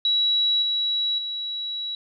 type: tone with level steps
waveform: sine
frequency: 3900 Hz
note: B7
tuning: 23 cents flat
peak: -18 / -21 / -27 dBFS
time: 0.05-1.95 s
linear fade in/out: 2 ms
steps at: 0.62 / 1.18 s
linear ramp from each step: 5 ms
effects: none